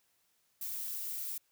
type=noise; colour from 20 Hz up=violet; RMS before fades=-39 dBFS; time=0.61-1.38 s; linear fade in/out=5 ms; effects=white hiss -74 dBFS RMS until 1.51 s